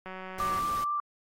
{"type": "click train", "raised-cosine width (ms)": 0.5, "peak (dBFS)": -26, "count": 100, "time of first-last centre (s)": [0.06, 0.589], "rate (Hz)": 187}
{"type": "noise", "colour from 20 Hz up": "pink", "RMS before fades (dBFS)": -42, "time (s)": [0.38, 0.84], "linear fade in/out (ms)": 5}
{"type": "tone with vibrato", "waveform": "sine", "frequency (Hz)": 1174.7, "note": "D6", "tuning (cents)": 0, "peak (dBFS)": -27, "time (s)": [0.4, 1], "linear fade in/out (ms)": 2, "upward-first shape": "triangle", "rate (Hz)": 4.3, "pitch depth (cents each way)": 12}
{"effects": ["AAC 48 kbps"]}